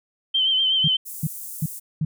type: tone with vibrato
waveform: sine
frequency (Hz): 3102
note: G7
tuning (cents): -19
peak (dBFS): -17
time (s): 0.34-0.97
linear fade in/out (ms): 10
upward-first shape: sine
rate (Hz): 8.1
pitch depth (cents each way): 42
type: tone bursts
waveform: sine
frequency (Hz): 155.56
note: D#3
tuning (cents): 0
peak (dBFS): -19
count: 4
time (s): 0.84-2.05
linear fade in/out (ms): 5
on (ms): 40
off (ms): 350
type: high-pass noise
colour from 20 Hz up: pink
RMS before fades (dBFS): -35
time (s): 1.05-1.8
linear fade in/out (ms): 20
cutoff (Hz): 8800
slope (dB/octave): 24
effects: none